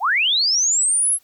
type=linear sweep; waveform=sine; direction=up; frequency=659.3 to 11175 Hz; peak=-15 dBFS; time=0-1.19 s; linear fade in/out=50 ms; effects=white hiss -59 dBFS RMS until 1.23 s